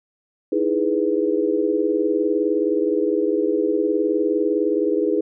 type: chord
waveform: sine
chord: E major seventh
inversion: third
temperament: equal with one note detuned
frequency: 311.1 / 330.6 / 415.3 / 493.9 Hz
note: D#4 / E4 / G#4 / B4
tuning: 0 / +5 / 0 / 0 cents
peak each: -23 / -24 / -21 / -24 dBFS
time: 0.52-5.21 s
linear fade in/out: 5 ms
effects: none